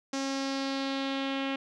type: tone with low-pass filter sweep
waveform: sawtooth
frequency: 271.6 Hz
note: C#4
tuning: 35 cents flat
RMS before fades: -32 dBFS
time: 0.13-1.56 s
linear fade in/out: 5 ms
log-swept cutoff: 6100 to 2900 Hz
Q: 2.7
effects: none